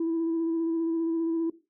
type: tone with vibrato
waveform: sine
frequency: 329.6 Hz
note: E4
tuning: in tune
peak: -23 dBFS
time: 0-1.5 s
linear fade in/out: 5 ms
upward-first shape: square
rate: 15 Hz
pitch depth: 16 cents each way
effects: noise-tail reverb RT60 0.3 s tail -17 dB re dry + tanh soft clip ceiling -22 dBFS